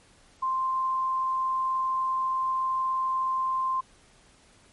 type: tone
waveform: sine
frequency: 1046.5 Hz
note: C6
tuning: in tune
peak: -24 dBFS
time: 0.42-3.81 s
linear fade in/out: 10 ms
effects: pink hiss -58 dBFS RMS until 4.72 s + MP3 48 kbps